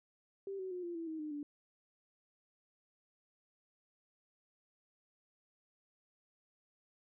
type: tone with pitch steps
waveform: sine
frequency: 392 / 375.8 / 360.3 / 345.4 / 331.2 / 317.5 / 304.4 / 291.8 Hz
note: G4 / F#4 / F#4 / F4 / E4 / D#4 / D#4 / D4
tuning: 0 / +27 / -46 / -19 / +8 / +35 / -38 / -11 cents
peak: -39 dBFS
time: 0.47-1.43 s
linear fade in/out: 2 ms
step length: 120 ms
effects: none